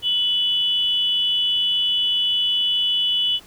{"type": "tone pair together", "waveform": "sine", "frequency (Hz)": [2973, 3412], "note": ["F#7", "G#7"], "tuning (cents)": [8, 46], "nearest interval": "major second", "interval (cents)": 238, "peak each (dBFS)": [-18, -25], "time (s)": [0.02, 3.4], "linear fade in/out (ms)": 50, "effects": ["pink hiss -48 dBFS RMS until 3.46 s"]}